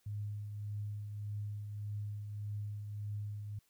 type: tone with tremolo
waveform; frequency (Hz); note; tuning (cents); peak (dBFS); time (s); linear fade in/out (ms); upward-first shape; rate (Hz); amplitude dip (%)
sine; 103.8; G#2; 0; -36; 0.06-3.59; 5; triangle; 1.7; 45
effects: white hiss -74 dBFS RMS until 3.69 s